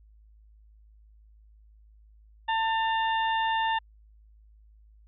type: harmonic tone with a mistuned harmonic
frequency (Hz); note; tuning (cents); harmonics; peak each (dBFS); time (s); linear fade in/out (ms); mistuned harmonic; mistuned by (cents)
895; A5; +29; 1 / 2 / 3 / 4; -25 / -31 / -37 / -38; 2.48-3.79; 10; 3; +71
effects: added 53 Hz sine -53 dBFS peak until 5.07 s